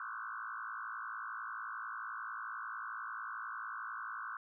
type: tone with frequency modulation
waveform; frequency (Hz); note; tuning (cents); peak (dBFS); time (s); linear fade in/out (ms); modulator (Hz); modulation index
sine; 1298; E6; -27; -40; 0-4.37; 2; 55.6; 4.5
effects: none